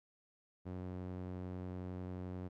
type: tone with band-pass filter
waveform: sawtooth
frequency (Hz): 91.2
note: F#2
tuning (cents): -24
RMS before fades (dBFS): -44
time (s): 0.65-2.49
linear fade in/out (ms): 20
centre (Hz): 250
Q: 0.57
effects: none